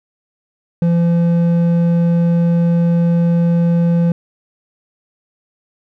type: tone with hard clipping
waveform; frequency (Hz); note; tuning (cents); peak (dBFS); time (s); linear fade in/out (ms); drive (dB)
sine; 170.3; F3; -43; -12; 0.82-4.12; 2; 6
effects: none